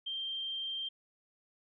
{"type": "tone", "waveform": "sine", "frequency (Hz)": 3163, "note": "G7", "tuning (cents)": 15, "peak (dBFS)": -35, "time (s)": [0.06, 0.89], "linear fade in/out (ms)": 10, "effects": []}